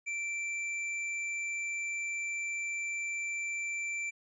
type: tone with tanh clipping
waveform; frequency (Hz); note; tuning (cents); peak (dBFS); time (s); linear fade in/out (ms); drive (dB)
sine; 2343; D7; -5; -35; 0.06-4.11; 20; 13
effects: resampled to 24000 Hz